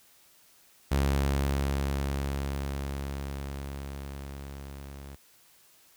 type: tone with level ramp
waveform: sawtooth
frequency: 69.3 Hz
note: C#2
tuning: in tune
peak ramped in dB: -19 to -38 dBFS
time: 0.91-5.16 s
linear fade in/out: 10 ms
effects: white hiss -60 dBFS RMS until 5.96 s